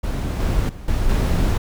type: noise with level steps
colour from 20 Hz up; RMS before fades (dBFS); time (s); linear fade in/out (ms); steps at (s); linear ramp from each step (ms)
brown; -22 / -19 / -34 / -20 / -17; 0.03-1.58; 10; 0.4 / 0.69 / 0.88 / 1.09; 2
effects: none